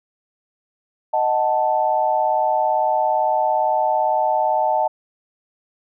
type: chord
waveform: sine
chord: D# diminished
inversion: none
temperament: equal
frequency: 622.3 / 740 / 880 Hz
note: D#5 / F#5 / A5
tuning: 0 / 0 / 0 cents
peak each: -21 / -21 / -19 dBFS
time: 1.13-4.88 s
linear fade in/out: 10 ms
effects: none